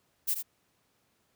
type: noise with echo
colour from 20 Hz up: violet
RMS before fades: -28 dBFS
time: 0.27-0.35 s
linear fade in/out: 20 ms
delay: 79 ms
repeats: 1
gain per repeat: -7 dB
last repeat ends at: 0.429 s
effects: pink hiss -72 dBFS RMS until 1.35 s + high-pass 80 Hz 12 dB/octave